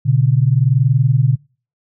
sine tone pair together, 121.4 / 142.26 Hz, B2 / C#3, -29 / +45 cents, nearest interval minor third, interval 274 cents, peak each -13 dBFS, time 0.05-1.36 s, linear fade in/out 20 ms, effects noise-tail reverb RT60 0.4 s tail -26 dB re dry

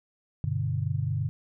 sine chord, G major, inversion none, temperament equal, 98 / 123.47 / 146.83 Hz, G2 / B2 / D3, 0 / 0 / 0 cents, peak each -30 dBFS, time 0.44-1.29 s, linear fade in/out 0 ms, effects none

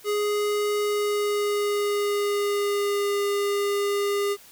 square tone with pitch glide, 415.3 to 404.9 Hz, G#4 to G#4, 0 to -44 cents, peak -23 dBFS, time 0.04-4.37 s, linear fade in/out 50 ms, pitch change -44 cents, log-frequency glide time 0.8-3.18 s, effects white hiss -50 dBFS RMS until 4.51 s

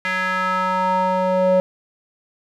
square tone with band-pass filter sweep, 185.4 Hz, F#3, 4 cents sharp, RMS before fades -19 dBFS, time 0.05-1.6 s, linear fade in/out 0 ms, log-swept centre 1900 to 550 Hz, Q 3.2, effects none

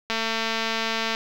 click train, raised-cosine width 0.2 ms, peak -8 dBFS, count 237, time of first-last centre 0.1-1.149 s, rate 225 Hz, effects low-pass 5000 Hz 12 dB/octave + 7-bit

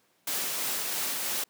white noise with tremolo, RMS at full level -30 dBFS, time 0.27-1.44 s, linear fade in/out 5 ms, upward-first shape triangle, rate 3 Hz, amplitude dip 25%, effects pink hiss -68 dBFS RMS until 1.49 s + high-pass 200 Hz 12 dB/octave

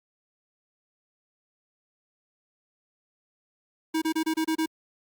square tone bursts, 319.1 Hz, D#4, 44 cents sharp, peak -24 dBFS, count 7, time 3.94-4.661 s, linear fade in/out 10 ms, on 79 ms, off 28 ms, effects Opus 48 kbps

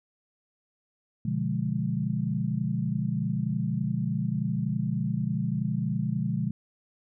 sine chord, B diminished seventh, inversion none, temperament equal with one note detuned, 123.47 / 146.83 / 176.13 / 207.7 Hz, B2 / D3 / F3 / Ab3, 0 / 0 / +15 / 0 cents, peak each -31 dBFS, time 1.25-6.51 s, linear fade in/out 5 ms, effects none

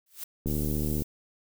blue noise with exponential growth, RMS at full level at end -33 dBFS, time 0.06-0.24 s, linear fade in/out 5 ms, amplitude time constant 38 ms
click train, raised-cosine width 3 ms, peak -18 dBFS, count 43, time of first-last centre 0.46-1.021 s, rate 74.9 Hz
violet noise, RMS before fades -38 dBFS, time 0.46-1.04 s, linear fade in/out 20 ms
effects none

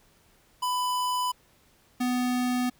square tone pair in turn, 997 / 248.7 Hz, B5 / B3, +16 / +12 cents, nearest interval 2 octaves, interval 2404 cents, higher first, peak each -26 / -25 dBFS, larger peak second, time 0.62-1.32 / 2-2.7 s, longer neither, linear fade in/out 10 ms, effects pink hiss -62 dBFS RMS until 2.79 s

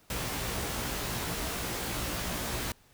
pink noise with comb filter, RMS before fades -34 dBFS, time 0.1-2.72 s, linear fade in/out 2 ms, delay 17 ms, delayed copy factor +0.75, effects pink hiss -62 dBFS RMS until 2.93 s

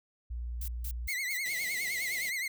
sine tone, 59.4 Hz, A#1, 33 cents sharp, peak -34 dBFS, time 0.3-1.08 s, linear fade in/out 10 ms
violet noise bursts, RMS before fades -41 dBFS, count 4, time 0.61-1.374 s, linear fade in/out 5 ms, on 71 ms, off 160 ms
40% pulse tone with vibrato, 2076 Hz, C7, 14 cents flat, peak -31 dBFS, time 1.08-2.48 s, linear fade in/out 5 ms, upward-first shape triangle, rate 9.7 Hz, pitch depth 130 cents each way
white band-stop noise, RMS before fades -43 dBFS, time 1.45-2.3 s, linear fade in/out 10 ms, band 800 to 2000 Hz, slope 96 dB/octave
effects none

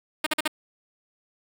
5% pulse tone bursts, 308.2 Hz, D#4, 16 cents flat, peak -10 dBFS, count 4, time 0.24-0.478 s, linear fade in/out 5 ms, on 25 ms, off 46 ms, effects none

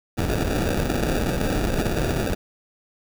pink noise with sample-and-hold, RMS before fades -23 dBFS, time 0.17-2.35 s, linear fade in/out 20 ms, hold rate 1050 Hz, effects none

